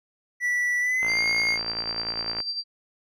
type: tone with pitch glide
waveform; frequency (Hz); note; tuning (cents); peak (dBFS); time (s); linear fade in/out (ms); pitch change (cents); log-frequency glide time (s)
triangle; 1959 to 2149; B6 to C7; -15 to +46; -20; 0.4-1.59; 50; +161; 0.8-1.25
type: click train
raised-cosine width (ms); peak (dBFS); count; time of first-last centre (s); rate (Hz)
0.5; -19; 79; 1.03-2.403; 56.8
type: tone with tremolo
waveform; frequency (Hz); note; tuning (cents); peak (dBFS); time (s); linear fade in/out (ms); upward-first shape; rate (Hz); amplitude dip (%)
sine; 4699; D8; 0; -25; 1.07-2.64; 50; sine; 10; 60
effects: none